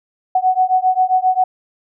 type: beating tone pair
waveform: sine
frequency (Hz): 740 / 747.5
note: F#5 / F#5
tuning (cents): 0 / +17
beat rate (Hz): 7.5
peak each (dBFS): -15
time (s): 0.35-1.44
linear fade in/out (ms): 5
effects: none